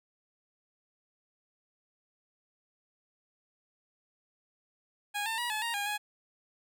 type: tone with pitch steps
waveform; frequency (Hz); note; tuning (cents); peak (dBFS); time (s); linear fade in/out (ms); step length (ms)
15% pulse; 823 / 898 / 962 / 859 / 933 / 813 / 834; G#5 / A5 / B5 / A5 / A#5 / G#5 / G#5; -16 / +35 / -46 / -42 / +1 / -37 / +7; -25; 5.14-5.98; 20; 120
effects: none